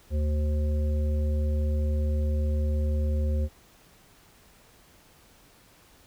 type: harmonic tone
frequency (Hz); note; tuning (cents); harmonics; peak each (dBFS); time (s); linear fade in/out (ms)
75; D2; +37; 1 / 3 / 5 / 7; -23 / -36 / -42 / -38; 0.1-3.49; 50
effects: pink hiss -57 dBFS RMS until 6.06 s